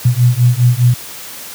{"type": "beating tone pair", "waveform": "sine", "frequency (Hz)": [120.1, 125], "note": ["B2", "B2"], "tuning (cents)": [-48, 21], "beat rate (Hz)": 4.9, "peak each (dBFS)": -10, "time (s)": [0.05, 0.94], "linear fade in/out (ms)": 5, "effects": ["white hiss -30 dBFS RMS until 1.54 s", "high-pass 80 Hz 12 dB/octave"]}